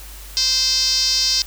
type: tone with band-pass filter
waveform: 5% pulse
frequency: 520 Hz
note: C5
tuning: 11 cents flat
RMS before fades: -18 dBFS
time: 0.37-1.42 s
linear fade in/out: 0 ms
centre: 5000 Hz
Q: 5.5
effects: added 50 Hz sine -36 dBFS peak until 1.46 s + white hiss -40 dBFS RMS until 1.46 s